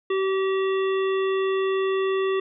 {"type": "harmonic tone with a mistuned harmonic", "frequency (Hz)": 384.1, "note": "G4", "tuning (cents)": -35, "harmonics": [1, 3, 5, 7, 9], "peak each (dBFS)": [-21, -31, -35, -38, -40], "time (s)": [0.1, 2.4], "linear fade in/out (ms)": 5, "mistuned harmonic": 7, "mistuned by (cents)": 22, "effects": []}